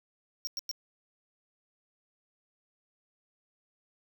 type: tone bursts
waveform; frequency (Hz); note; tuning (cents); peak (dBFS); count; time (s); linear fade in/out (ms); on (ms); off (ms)
square; 5570; F8; -5; -33; 3; 0.45-0.713; 0; 21; 100
effects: none